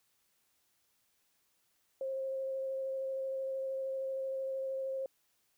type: tone with vibrato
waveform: sine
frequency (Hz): 533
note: C5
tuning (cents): +32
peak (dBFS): -34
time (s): 2.01-5.06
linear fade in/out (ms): 2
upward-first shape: square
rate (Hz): 13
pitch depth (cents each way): 8
effects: white hiss -75 dBFS RMS until 5.57 s